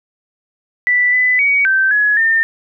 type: tone with pitch steps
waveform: sine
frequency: 1974 / 2001 / 2254 / 1554 / 1686 / 1809 Hz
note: B6 / B6 / C#7 / G6 / G#6 / A6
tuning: -1 / +22 / +28 / -16 / +26 / +48 cents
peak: -10 dBFS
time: 0.87-2.43 s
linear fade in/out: 0 ms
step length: 260 ms
effects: none